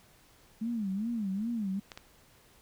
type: tone with vibrato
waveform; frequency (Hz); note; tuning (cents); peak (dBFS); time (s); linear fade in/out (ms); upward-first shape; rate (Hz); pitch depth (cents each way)
sine; 212.4; G#3; +39; -30; 0.61-1.8; 10; sine; 2.5; 200
type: clicks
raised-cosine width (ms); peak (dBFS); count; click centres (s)
0.2; -25; 2; 1.918 / 1.975
effects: pink hiss -61 dBFS RMS until 2.61 s